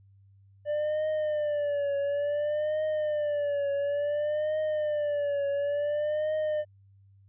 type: tone with vibrato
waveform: triangle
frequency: 590 Hz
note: D5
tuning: 8 cents sharp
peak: -24 dBFS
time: 0.65-6.65 s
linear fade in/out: 50 ms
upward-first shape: triangle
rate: 0.57 Hz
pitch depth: 90 cents each way
effects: added 98 Hz sine -55 dBFS peak until 7.28 s + resampled to 8000 Hz